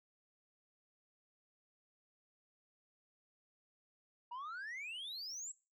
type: exponential sweep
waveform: sine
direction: up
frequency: 932.3 to 7830 Hz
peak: -40 dBFS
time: 4.31-5.52 s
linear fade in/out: 10 ms
effects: noise-tail reverb RT60 0.3 s tail -22 dB re dry + tanh soft clip ceiling -42 dBFS